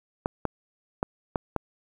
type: clicks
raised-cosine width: 1 ms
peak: -11 dBFS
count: 5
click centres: 0.259 / 0.453 / 1.029 / 1.358 / 1.563 s
effects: 8-bit